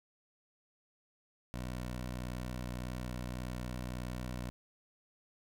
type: tone with vibrato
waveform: 15% pulse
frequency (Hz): 61.74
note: B1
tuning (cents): 0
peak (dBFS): -32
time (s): 1.54-4.5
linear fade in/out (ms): 0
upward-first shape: sine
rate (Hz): 2.3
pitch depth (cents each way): 10
effects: none